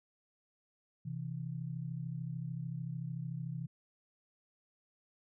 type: tone pair together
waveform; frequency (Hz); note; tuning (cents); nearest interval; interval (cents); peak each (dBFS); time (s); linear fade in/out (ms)
sine; 130.01 / 163.5; C3 / E3; -11 / -14; major third; 397; -40 / -40; 1.05-3.67; 10
effects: none